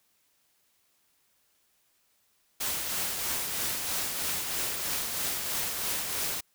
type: noise with tremolo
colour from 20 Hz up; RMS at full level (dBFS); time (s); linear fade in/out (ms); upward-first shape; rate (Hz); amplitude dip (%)
white; -30; 2.6-6.41; 10; triangle; 3.1; 40
effects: white hiss -70 dBFS RMS until 6.54 s